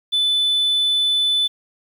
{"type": "tone", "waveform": "sine", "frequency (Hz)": 3500, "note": "A7", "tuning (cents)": -10, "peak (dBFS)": -13, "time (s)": [0.12, 1.48], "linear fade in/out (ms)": 20, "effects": ["tanh soft clip ceiling -14 dBFS", "8-bit"]}